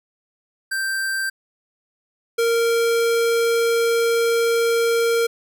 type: tone pair in turn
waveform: square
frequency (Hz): 1568 / 463.5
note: G6 / A#4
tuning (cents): 0 / -10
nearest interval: octave + major sixth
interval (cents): 2110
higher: first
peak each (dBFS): -22 / -17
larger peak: second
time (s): 0.71-1.3 / 2.38-5.27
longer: second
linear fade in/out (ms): 10
effects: none